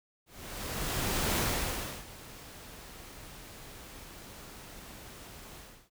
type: noise with ADSR envelope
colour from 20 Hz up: pink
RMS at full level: -29 dBFS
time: 0.26-5.9 s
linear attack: 1100 ms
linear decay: 680 ms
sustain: -19 dB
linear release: 320 ms
effects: none